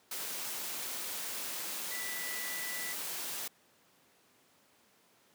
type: tone in noise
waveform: sine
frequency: 1975.5 Hz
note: B6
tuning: in tune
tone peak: -41 dBFS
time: 1.91-2.93 s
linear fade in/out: 5 ms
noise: white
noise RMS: -39 dBFS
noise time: 0.11-3.48 s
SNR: -5 dB
effects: pink hiss -66 dBFS RMS until 5.34 s + high-pass 200 Hz 12 dB/octave